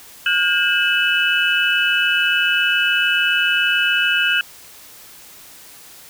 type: tone cluster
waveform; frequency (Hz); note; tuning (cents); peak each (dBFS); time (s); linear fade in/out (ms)
sine; 1432 / 1599 / 2608 / 2958; F6 / G6 / E7 / F#7; +43 / +34 / -19 / -1; -20; 0.26-4.41; 2
effects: white hiss -42 dBFS RMS until 6.09 s